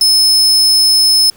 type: tone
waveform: 40% pulse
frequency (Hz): 5210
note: E8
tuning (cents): -21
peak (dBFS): -6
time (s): 0.01-1.3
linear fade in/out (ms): 2
effects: pink hiss -45 dBFS RMS until 1.36 s